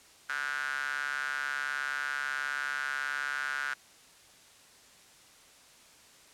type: tone with high-pass filter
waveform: square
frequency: 69.3 Hz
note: C#2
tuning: in tune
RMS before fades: -34 dBFS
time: 0.29-3.74 s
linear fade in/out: 5 ms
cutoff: 1500 Hz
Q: 8.8
effects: white hiss -57 dBFS RMS until 6.33 s + low-pass 9000 Hz 12 dB/octave